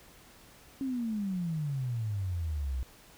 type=exponential sweep; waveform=sine; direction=down; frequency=275.2 to 61.5 Hz; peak=-30 dBFS; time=0.81-2.83 s; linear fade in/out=0 ms; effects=pink hiss -56 dBFS RMS until 3.17 s